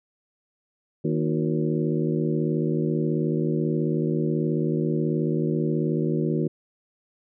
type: harmonic tone with a mistuned harmonic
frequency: 78.5 Hz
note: D#2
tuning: 16 cents sharp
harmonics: 2 / 3 / 4 / 5 / 6 / 7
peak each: -25 / -28 / -29 / -28 / -33 / -39 dBFS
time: 1.04-6.48 s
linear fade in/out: 10 ms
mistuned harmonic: 5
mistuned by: -110 cents
effects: none